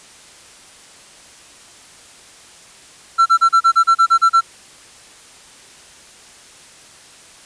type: tone bursts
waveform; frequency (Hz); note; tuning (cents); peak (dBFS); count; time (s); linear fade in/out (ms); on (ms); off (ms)
triangle; 1351; E6; +42; -6; 11; 3.18-4.411; 20; 81; 34
effects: white hiss -43 dBFS RMS until 7.45 s + resampled to 22050 Hz